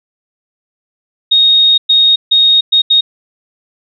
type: tone bursts at uneven times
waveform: sine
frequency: 3729 Hz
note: A#7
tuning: in tune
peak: -5 dBFS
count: 5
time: 1.31-1.78 / 1.89-2.16 / 2.31-2.61 / 2.72-2.82 / 2.9-3.01 s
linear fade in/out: 10 ms
effects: none